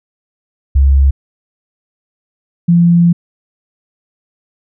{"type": "tone pair in turn", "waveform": "sine", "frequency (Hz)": [68.4, 171.66], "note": ["C#2", "F3"], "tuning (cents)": [-23, -30], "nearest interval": "octave + major third", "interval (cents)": 1593, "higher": "second", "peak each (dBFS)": -5, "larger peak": "neither", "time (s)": [[0.75, 1.11], [2.68, 3.13]], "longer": "second", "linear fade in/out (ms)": 10, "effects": []}